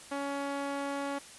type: tone with band-pass filter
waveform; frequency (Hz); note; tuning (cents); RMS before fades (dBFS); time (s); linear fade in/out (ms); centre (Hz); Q
sawtooth; 280.3; C#4; +19; -35; 0.11-1.19; 10; 880; 0.67
effects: white hiss -50 dBFS RMS until 1.38 s + resampled to 24000 Hz